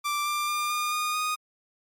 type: tone with pitch steps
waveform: sawtooth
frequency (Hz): 1174.7 / 1187 / 1199.4 / 1211.9 / 1224.6 / 1237.4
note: D6 / D6 / D6 / D#6 / D#6 / D#6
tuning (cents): 0 / +18 / +36 / -46 / -28 / -10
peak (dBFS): -22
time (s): 0.04-1.36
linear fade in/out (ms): 20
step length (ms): 220
effects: MP3 64 kbps